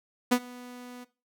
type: tone with ADSR envelope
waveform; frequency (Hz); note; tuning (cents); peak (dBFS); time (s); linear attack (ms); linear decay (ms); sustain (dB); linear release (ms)
sawtooth; 246.9; B3; 0; -14; 0.31-1.05; 13; 65; -24; 20
effects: noise-tail reverb RT60 0.3 s tail -17 dB re dry